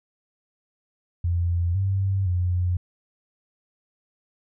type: tone with pitch steps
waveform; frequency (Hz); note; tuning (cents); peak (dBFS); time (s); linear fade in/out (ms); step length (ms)
sine; 86.4 / 96.9 / 89.4; F2 / G2 / F2; -18 / -20 / +41; -20; 1.24-2.77; 5; 510
effects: none